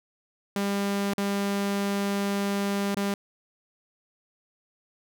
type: tone with dropouts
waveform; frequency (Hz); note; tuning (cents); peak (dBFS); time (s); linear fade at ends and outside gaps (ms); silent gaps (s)
sawtooth; 200; G3; +35; -21; 0.56-3.14; 2; 1.136-1.18 / 2.947-2.968
effects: none